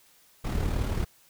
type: noise with amplitude modulation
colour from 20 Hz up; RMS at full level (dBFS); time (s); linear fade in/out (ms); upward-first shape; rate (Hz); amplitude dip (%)
brown; -26; 0.44-1.05; 10; sine; 37.6; 45
effects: white hiss -60 dBFS RMS until 1.29 s